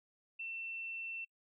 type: tone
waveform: sine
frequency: 2690 Hz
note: E7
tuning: 34 cents sharp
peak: -40 dBFS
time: 0.39-1.25 s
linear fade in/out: 10 ms
effects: noise-tail reverb RT60 0.1 s tail -26 dB re dry